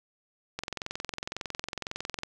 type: click train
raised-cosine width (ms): 0.2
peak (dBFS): -16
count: 37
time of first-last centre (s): 0.59-2.234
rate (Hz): 21.9
effects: none